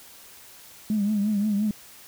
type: tone with vibrato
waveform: sine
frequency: 207.7 Hz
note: G#3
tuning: in tune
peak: -20 dBFS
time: 0.9-1.71 s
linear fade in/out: 2 ms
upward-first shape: triangle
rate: 5.7 Hz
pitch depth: 90 cents each way
effects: tanh soft clip ceiling -16 dBFS + white hiss -48 dBFS RMS until 2.07 s